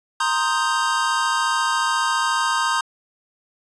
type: chord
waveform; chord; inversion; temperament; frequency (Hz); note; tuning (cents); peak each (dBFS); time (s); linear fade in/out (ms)
square; C minor seventh; third; equal; 932.3 / 1046.5 / 1244.5 / 1568; Bb5 / C6 / Eb6 / G6; 0 / 0 / 0 / 0; -25; 0.2-2.81; 5
effects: resampled to 22050 Hz